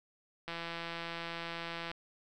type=click train; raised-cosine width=0.3 ms; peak=-24 dBFS; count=242; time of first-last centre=0.48-1.915 s; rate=168 Hz; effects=none